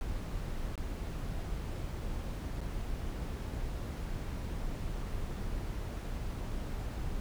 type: noise with dropouts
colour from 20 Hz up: brown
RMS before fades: -37 dBFS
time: 0.01-7.2 s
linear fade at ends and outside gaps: 0 ms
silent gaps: 0.755-0.778 / 2.606-2.614 / 5.131-5.136 s
effects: none